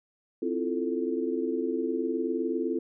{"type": "chord", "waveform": "sine", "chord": "F major seventh", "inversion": "second", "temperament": "equal", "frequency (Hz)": [261.6, 329.6, 349.2, 440], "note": ["C4", "E4", "F4", "A4"], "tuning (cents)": [0, 0, 0, 0], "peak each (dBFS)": -32, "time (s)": [0.42, 2.79], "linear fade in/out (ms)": 5, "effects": []}